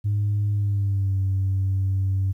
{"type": "tone with pitch glide", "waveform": "sine", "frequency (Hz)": [103, 96.1], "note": ["G#2", "G2"], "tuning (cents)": [-14, -34], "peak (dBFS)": -18, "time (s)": [0.04, 2.33], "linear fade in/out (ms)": 20, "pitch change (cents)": -120, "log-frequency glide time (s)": [0.52, 1.19], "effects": ["tanh soft clip ceiling -17 dBFS", "10-bit"]}